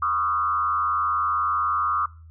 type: tone with frequency modulation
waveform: sine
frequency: 1226 Hz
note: D#6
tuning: 26 cents flat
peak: -20 dBFS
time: 0.02-2.06 s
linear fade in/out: 5 ms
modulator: 100 Hz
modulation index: 1.2
effects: noise-tail reverb RT60 0.4 s tail -22 dB re dry + added 81 Hz sine -43 dBFS peak until 2.3 s